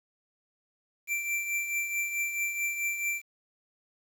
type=tone with tremolo; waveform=square; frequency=2349 Hz; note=D7; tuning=in tune; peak=-27 dBFS; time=1.07-3.22 s; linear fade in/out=50 ms; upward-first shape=triangle; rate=4.6 Hz; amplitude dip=60%; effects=9-bit